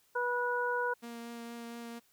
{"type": "harmonic tone", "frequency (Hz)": 488.2, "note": "B4", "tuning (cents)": -20, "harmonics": [1, 2, 3], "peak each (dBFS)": [-34, -34, -34], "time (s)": [0.15, 0.94], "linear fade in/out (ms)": 10}
{"type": "tone with vibrato", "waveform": "sawtooth", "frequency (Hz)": 234.3, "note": "A#3", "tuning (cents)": 9, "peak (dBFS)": -38, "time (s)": [1.02, 2], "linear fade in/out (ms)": 20, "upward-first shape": "triangle", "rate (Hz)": 4.3, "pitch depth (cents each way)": 11}
{"effects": ["white hiss -69 dBFS RMS until 2.12 s"]}